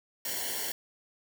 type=noise with comb filter; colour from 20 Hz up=white; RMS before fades=-34 dBFS; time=0.25-0.72 s; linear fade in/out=2 ms; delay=0.8 ms; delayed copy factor=-0.8; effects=none